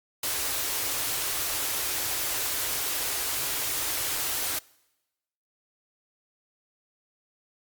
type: band-stop noise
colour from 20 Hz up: white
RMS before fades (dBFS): -29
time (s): 0.23-4.59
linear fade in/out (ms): 5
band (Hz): 150 to 260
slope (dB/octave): 96
effects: noise-tail reverb RT60 1.0 s tail -24 dB re dry + Opus 48 kbps